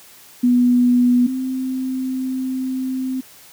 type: tone pair in turn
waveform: sine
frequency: 245.7 / 259.8 Hz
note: B3 / C4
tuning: -9 / -12 cents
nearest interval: minor second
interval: 97 cents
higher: second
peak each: -11 / -20 dBFS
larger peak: first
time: 0.43-1.27 / 1.27-3.21 s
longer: second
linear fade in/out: 10 ms
effects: white hiss -45 dBFS RMS until 3.52 s + high-pass 60 Hz 12 dB/octave